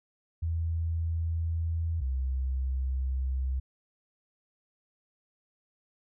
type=tone pair in turn; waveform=sine; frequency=82.41 / 65.43 Hz; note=E2 / C2; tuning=0 / +1 cents; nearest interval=major third; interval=399 cents; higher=first; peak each=-27 dBFS; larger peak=neither; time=0.42-2.01 / 2.01-3.6 s; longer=neither; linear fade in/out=10 ms; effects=none